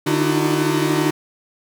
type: tone cluster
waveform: 45% pulse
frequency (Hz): 150.3 / 299.5 / 312.3 / 337.2 / 374.9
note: D3 / D4 / D#4 / E4 / F#4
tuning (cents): +40 / +34 / +7 / +39 / +23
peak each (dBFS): -23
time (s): 0.06-1.11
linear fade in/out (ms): 10
effects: none